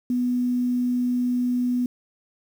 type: tone with quantisation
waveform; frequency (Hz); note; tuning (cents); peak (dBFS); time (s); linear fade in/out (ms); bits
sine; 246.9; B3; 0; -20; 0.1-1.86; 2; 8
effects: none